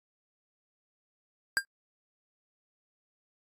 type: tone with exponential decay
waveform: square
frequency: 1600 Hz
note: G6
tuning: 35 cents sharp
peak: -20 dBFS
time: 1.57-1.65 s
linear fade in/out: 0 ms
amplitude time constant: 16 ms
effects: AAC 64 kbps